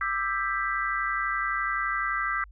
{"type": "chord", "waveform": "sine", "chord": "E minor seventh", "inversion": "third", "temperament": "just", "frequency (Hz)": [1186.7, 1318.5, 1582.2, 1977.8], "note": ["D6", "E6", "G6", "B6"], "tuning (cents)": [18, 0, 16, 2], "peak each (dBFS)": -31, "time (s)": [0.01, 2.44], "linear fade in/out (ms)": 2, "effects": ["added 50 Hz sine -46 dBFS peak until 2.51 s"]}